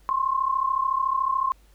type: tone pair together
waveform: sine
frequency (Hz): 1046.5 / 1080.3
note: C6 / C#6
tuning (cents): 0 / -45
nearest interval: minor second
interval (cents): 55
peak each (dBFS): -24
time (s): 0.09-1.52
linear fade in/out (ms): 0
effects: added 50 Hz sine -53 dBFS peak until 1.74 s + pink hiss -62 dBFS RMS until 1.74 s